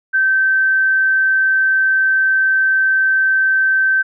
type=tone; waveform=sine; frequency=1549 Hz; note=G6; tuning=21 cents flat; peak=-11 dBFS; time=0.13-4.03 s; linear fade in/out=20 ms; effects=none